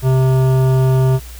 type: tone with hard clipping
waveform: sine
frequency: 130.81 Hz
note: C3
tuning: in tune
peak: -12 dBFS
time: 0.02-1.2 s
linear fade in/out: 50 ms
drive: 14 dB
effects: added 60 Hz sine -31 dBFS peak until 1.39 s + white hiss -39 dBFS RMS until 1.39 s